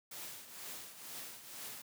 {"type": "noise with tremolo", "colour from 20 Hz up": "white", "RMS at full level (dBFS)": -45, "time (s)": [0.11, 1.82], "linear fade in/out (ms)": 5, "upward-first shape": "triangle", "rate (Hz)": 2.1, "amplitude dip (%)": 70, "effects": ["high-pass 100 Hz 12 dB/octave"]}